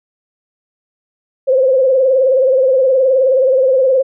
sine tone with vibrato, 524 Hz, C5, 2 cents sharp, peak -8 dBFS, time 1.47-4.03 s, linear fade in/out 20 ms, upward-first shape triangle, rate 19 Hz, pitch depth 88 cents each way, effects none

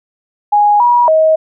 sine tone with pitch steps, 828 / 964 / 633 Hz, G#5 / B5 / D#5, -5 / -42 / +30 cents, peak -6 dBFS, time 0.52-1.36 s, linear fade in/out 10 ms, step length 280 ms, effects none

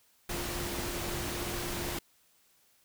sine tone in noise, 349.2 Hz, F4, in tune, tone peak -41 dBFS, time 0.29-1.99 s, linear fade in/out 5 ms, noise pink, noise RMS -36 dBFS, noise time 0.29-1.99 s, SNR -8 dB, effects white hiss -67 dBFS RMS until 2.84 s

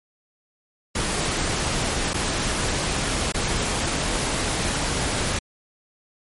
pink noise with dropouts, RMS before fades -24 dBFS, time 0.95-5.39 s, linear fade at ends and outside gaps 5 ms, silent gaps 2.134-2.141 / 3.322-3.343 s, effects MP3 48 kbps

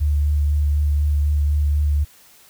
sine tone with vibrato, 73.5 Hz, D2, 2 cents sharp, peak -15 dBFS, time 0-2.05 s, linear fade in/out 20 ms, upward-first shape sine, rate 4 Hz, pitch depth 17 cents each way, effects white hiss -50 dBFS RMS until 2.49 s

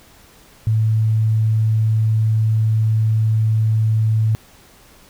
sine tone, 110 Hz, A2, in tune, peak -13 dBFS, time 0.67-4.35 s, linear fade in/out 0 ms, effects pink hiss -48 dBFS RMS until 5.09 s

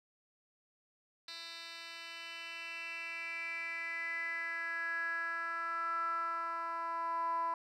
10% pulse tone with band-pass filter sweep, 333.6 Hz, E4, 21 cents sharp, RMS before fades -39 dBFS, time 1.28-7.54 s, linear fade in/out 2 ms, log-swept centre 3800 to 960 Hz, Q 7, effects none

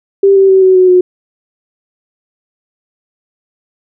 sine tone with pitch steps, 393.8 / 387.5 / 381.3 / 375.1 / 369.1 / 363.2 Hz, G4 / G4 / G4 / F#4 / F#4 / F#4, +8 / -20 / -48 / +24 / -4 / -32 cents, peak -3 dBFS, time 0.23-1.01 s, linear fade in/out 5 ms, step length 130 ms, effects none

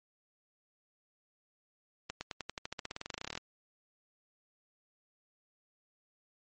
accelerating click train, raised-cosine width 0.2 ms, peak -20 dBFS, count 24, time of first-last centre 2.1-3.375 s, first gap 110 ms, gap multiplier 0.93, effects MP3 32 kbps

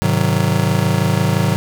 square chord, Ab dominant seventh, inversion none, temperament just, 103.83 / 129.78 / 155.74 / 186.89 Hz, Ab2 / C3 / Eb3 / Gb3, 0 / -14 / +2 / +18 cents, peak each -20 dBFS, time 0.02-1.56 s, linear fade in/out 0 ms, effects none

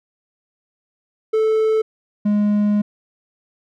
triangle tone pair in turn, 438.1 / 207.6 Hz, A4 / G#3, -7 / 0 cents, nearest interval octave + minor second, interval 1293 cents, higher first, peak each -12 dBFS, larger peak neither, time 1.33-1.82 / 2.25-2.82 s, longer second, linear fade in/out 10 ms, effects none

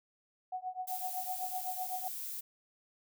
sine tone with tremolo, 740 Hz, F#5, in tune, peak -33 dBFS, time 0.52-2.08 s, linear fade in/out 5 ms, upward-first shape triangle, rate 7.9 Hz, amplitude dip 100%
violet noise, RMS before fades -41 dBFS, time 0.87-2.41 s, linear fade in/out 10 ms
effects none

